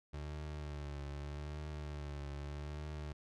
30% pulse tone with vibrato, 73.42 Hz, D2, in tune, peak -39 dBFS, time 0.13-3.13 s, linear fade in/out 10 ms, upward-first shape triangle, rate 0.81 Hz, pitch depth 65 cents each way, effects low-pass 6000 Hz 12 dB/octave

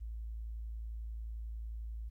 sine tone, 55.6 Hz, A1, 19 cents sharp, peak -39 dBFS, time 0-2.1 s, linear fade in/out 20 ms, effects 13-bit

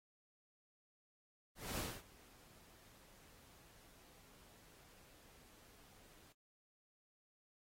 pink noise with ADSR envelope, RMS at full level -42 dBFS, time 1.55-6.33 s, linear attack 230 ms, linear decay 240 ms, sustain -23 dB, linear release 14 ms, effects AAC 48 kbps

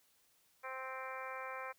harmonic tone, 261.6 Hz, C4, in tune, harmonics 2 / 3 / 4 / 5 / 6 / 7 / 8 / 9, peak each -48 / -51 / -47 / -49 / -51 / -53 / -54 / -51 dBFS, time 0.63-1.73 s, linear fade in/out 20 ms, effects white hiss -72 dBFS RMS until 1.78 s

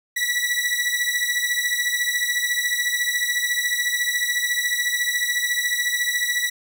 sawtooth beating tone pair, 1940 / 1954 Hz, B6 / B6, -31 / -19 cents, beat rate 14 Hz, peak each -20 dBFS, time 0.16-6.5 s, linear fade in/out 10 ms, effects none

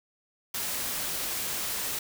white noise, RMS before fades -32 dBFS, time 0.54-1.99 s, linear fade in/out 5 ms, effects none

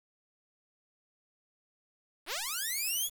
5% pulse linear sweep, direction up, 260 to 3466 Hz, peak -22 dBFS, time 2.26-3.1 s, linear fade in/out 50 ms, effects 8-bit

